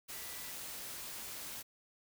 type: tone in noise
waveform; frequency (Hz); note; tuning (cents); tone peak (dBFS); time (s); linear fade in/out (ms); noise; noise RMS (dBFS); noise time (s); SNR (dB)
sine; 1975.5; B6; 0; -56; 0.12-0.52; 20; white; -45; 0.08-1.63; -14
effects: none